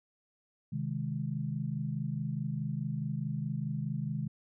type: chord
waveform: sine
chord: Ab major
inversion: first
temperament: equal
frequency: 130.81 / 155.56 / 207.7 Hz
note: C3 / Eb3 / Ab3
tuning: 0 / 0 / 0 cents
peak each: -36 / -35 / -38 dBFS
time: 0.72-4.28 s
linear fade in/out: 10 ms
effects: none